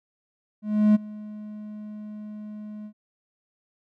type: tone with ADSR envelope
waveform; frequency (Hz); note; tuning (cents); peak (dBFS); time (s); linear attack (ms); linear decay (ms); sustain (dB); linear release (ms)
triangle; 211.4; G#3; +31; -11; 0.62-2.93; 330; 20; -22; 76
effects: none